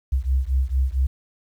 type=beating tone pair; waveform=sine; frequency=63.9 / 68.3 Hz; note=C2 / C#2; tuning=-40 / -25 cents; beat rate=4.4 Hz; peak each=-20 / -21 dBFS; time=0.12-1.07 s; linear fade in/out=10 ms; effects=tanh soft clip ceiling -12 dBFS + 9-bit